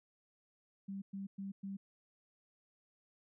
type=tone bursts; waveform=sine; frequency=196 Hz; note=G3; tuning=in tune; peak=-40 dBFS; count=4; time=0.88-1.77 s; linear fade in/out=10 ms; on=140 ms; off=110 ms; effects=none